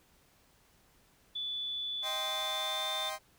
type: tone with pitch glide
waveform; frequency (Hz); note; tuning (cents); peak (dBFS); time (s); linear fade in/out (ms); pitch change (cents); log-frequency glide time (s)
sine; 3467 to 3571; A7 to A7; -26 to +25; -34; 1.35-3.1; 10; +51; 2.01-2.9
type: chord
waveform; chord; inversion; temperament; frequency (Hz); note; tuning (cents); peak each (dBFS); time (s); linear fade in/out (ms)
sawtooth; C minor; first; just; 627.9 / 784.9 / 1046.5; Eb5 / G5 / C6; +16 / +2 / 0; -37; 2.02-3.19; 50
effects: pink hiss -66 dBFS RMS until 3.38 s